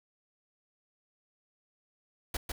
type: noise with echo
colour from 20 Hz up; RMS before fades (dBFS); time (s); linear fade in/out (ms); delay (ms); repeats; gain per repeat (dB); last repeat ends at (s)
pink; -33; 2.34-2.37; 5; 150; 1; -3; 2.52
effects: none